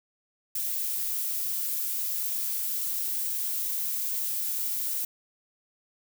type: noise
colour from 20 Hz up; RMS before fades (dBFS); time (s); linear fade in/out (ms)
violet; -30; 0.55-5.05; 5
effects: none